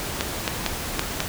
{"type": "clicks", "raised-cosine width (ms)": 0.2, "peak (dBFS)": -4, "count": 5, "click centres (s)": [0.209, 0.478, 0.663, 0.994, 1.204], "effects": ["pink hiss -30 dBFS RMS until 1.28 s"]}